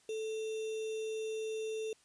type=tone with sample-and-hold; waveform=sine; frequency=438.5 Hz; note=A4; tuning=6 cents flat; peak=-35 dBFS; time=0.09-1.93 s; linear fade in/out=2 ms; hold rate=3150 Hz; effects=white hiss -67 dBFS RMS until 2.04 s + resampled to 22050 Hz